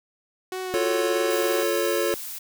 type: tone with vibrato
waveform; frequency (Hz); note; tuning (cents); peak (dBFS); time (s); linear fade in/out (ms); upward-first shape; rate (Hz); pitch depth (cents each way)
sawtooth; 369.6; F#4; -2; -25; 0.52-1.63; 2; sine; 3.1; 17
type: chord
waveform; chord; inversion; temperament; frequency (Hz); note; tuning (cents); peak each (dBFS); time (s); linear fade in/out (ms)
square; F augmented; none; equal; 349.2 / 440 / 554.4; F4 / A4 / C#5; 0 / 0 / 0; -27; 0.74-2.14; 0
type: noise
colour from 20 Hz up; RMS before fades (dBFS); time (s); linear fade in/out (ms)
blue; -35; 1.3-2.39; 10
effects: none